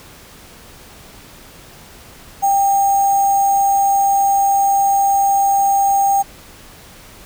sine tone with sample-and-hold, 792 Hz, G5, 18 cents sharp, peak -11 dBFS, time 2.42-6.23 s, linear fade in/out 20 ms, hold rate 7350 Hz, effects pink hiss -41 dBFS RMS until 7.25 s

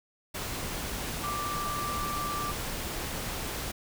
sine tone in noise, 1174.7 Hz, D6, in tune, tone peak -32 dBFS, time 1.23-2.52 s, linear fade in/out 10 ms, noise pink, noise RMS -35 dBFS, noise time 0.34-3.72 s, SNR 0 dB, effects none

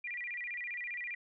sine tone with vibrato, 2161 Hz, C#7, 45 cents flat, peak -37 dBFS, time 0.04-1.15 s, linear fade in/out 5 ms, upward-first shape square, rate 15 Hz, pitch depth 180 cents each way, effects none

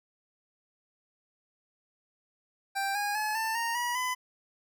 25% pulse tone with pitch steps, 787 / 819.9 / 854.3 / 890 / 927.3 / 966.1 / 1006.6 Hz, G5 / G#5 / G#5 / A5 / A#5 / B5 / B5, +7 / -22 / +49 / +20 / -9 / -38 / +33 cents, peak -25 dBFS, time 2.75-4.15 s, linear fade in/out 20 ms, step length 200 ms, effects none

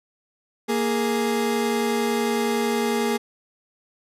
30% pulse tone pair together, 233.1 / 415.3 Hz, A#3 / G#4, 0 / 0 cents, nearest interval minor seventh, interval 1000 cents, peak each -21 dBFS, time 0.68-3.18 s, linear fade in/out 20 ms, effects resampled to 32000 Hz

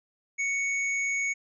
sine tone pair together, 2223 / 6661 Hz, C#7 / G#8, +4 / +4 cents, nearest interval octave + perfect fifth, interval 1900 cents, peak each -26 / -36 dBFS, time 0.38-1.34 s, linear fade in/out 20 ms, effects none

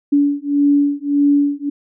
sine beating tone pair, 285.5 / 287.2 Hz, D4 / D4, -49 / -39 cents, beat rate 1.7 Hz, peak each -15 dBFS, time 0.12-1.7 s, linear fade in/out 10 ms, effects none

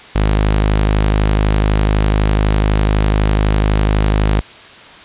sawtooth tone, 52 Hz, G#1, 3 cents sharp, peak -7 dBFS, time 0.15-4.41 s, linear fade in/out 10 ms, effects white hiss -37 dBFS RMS until 5.04 s + resampled to 8000 Hz

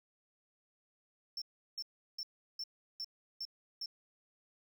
triangle tone bursts, 5390 Hz, E8, 38 cents sharp, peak -37 dBFS, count 7, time 1.37-3.859 s, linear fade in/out 2 ms, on 47 ms, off 360 ms, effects none

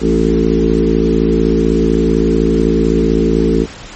harmonic tone with a mistuned harmonic, 55.8 Hz, A1, 25 cents sharp, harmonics 1 / 3 / 4 / 5 / 6 / 7 / 8, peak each -17 / -17 / -17 / -17 / -17 / -17 / -17 dBFS, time 0-3.67 s, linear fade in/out 50 ms, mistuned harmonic 5, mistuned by -26 cents, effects pink hiss -32 dBFS RMS until 3.95 s + MP3 32 kbps

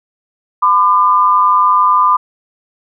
sine tone pair together, 1010 / 1201.1 Hz, B5 / D6, +39 / +39 cents, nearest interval minor third, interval 300 cents, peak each -10 dBFS, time 0.62-2.17 s, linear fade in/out 10 ms, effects none

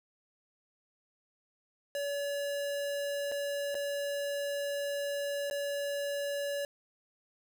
square tone with dropouts, 569 Hz, C#5, 45 cents sharp, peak -33 dBFS, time 1.95-6.65 s, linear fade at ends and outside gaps 1 ms, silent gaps 3.316-3.32 / 3.745-3.751 / 5.5-5.51 s, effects none

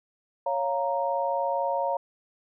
sine chord, Bb minor, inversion first, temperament equal, 554.4 / 698.5 / 932.3 Hz, Db5 / F5 / Bb5, 0 / 0 / 0 cents, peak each -28 / -30 / -28 dBFS, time 0.46-1.97 s, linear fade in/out 5 ms, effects none

